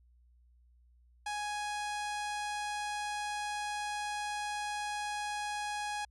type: tone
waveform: sawtooth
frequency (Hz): 832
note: G#5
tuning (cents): +3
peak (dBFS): -31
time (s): 1.26-6.05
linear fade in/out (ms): 5
effects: added 60 Hz sine -61 dBFS peak until 6.1 s + resampled to 24000 Hz